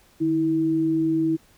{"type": "tone pair together", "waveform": "sine", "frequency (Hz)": [152.34, 322.8], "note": ["D#3", "E4"], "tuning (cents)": [-36, -36], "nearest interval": "octave + minor second", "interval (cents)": 1300, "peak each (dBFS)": [-30, -19], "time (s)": [0.2, 1.37], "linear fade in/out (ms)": 20, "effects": ["pink hiss -57 dBFS RMS until 1.57 s"]}